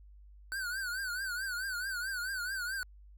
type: tone with vibrato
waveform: square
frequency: 1506 Hz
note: F#6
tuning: 30 cents sharp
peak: -35 dBFS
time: 0.52-2.83 s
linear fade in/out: 0 ms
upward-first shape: triangle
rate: 4.6 Hz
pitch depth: 130 cents each way
effects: added 50 Hz sine -52 dBFS peak until 3.17 s